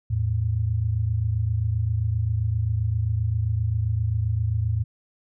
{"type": "tone pair together", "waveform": "sine", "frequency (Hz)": [82.41, 110], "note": ["E2", "A2"], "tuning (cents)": [0, 0], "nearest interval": "perfect fourth", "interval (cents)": 500, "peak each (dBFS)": [-26, -22], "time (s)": [0.1, 4.84], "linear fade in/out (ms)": 10, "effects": []}